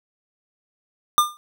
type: tone with exponential decay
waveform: square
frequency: 1202 Hz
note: D6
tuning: 40 cents sharp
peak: -10 dBFS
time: 1.18-1.37 s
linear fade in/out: 0 ms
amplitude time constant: 41 ms
effects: none